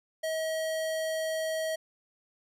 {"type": "tone", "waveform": "square", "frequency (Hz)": 638, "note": "D#5", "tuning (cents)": 43, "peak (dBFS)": -30, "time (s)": [0.23, 1.76], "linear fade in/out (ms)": 10, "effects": ["resampled to 32000 Hz"]}